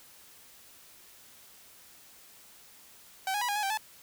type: tone with pitch steps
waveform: sawtooth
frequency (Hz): 767 / 827 / 977 / 818 / 841 / 782 / 866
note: G5 / G#5 / B5 / G#5 / G#5 / G5 / A5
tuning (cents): -38 / -8 / -19 / -26 / +22 / -4 / -28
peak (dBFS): -25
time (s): 3.27-3.774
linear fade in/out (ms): 2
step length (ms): 72
effects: white hiss -55 dBFS RMS until 4.02 s